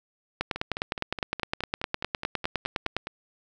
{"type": "two click trains", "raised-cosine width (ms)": 0.3, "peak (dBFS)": [-10, -17], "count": [26, 13], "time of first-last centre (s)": [[0.41, 2.966], [0.56, 3.07]], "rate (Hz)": [9.78, 4.78], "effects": []}